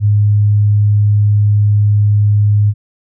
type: tone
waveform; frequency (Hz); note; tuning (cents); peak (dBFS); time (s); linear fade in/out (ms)
sine; 103.83; G#2; 0; -7; 0-2.74; 50
effects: none